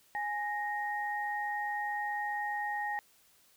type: tone pair together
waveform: sine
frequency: 830.6 / 1864.7 Hz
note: G#5 / A#6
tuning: 0 / 0 cents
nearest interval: octave + major second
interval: 1400 cents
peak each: -34 / -36 dBFS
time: 0.15-2.99 s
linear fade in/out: 0 ms
effects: white hiss -65 dBFS RMS until 3.56 s